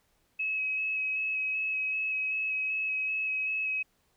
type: tone with vibrato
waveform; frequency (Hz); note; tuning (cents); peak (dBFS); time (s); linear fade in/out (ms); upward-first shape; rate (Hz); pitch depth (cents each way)
sine; 2564; E7; -49; -28; 0.39-3.83; 10; square; 2.6; 11
effects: pink hiss -71 dBFS RMS until 4.16 s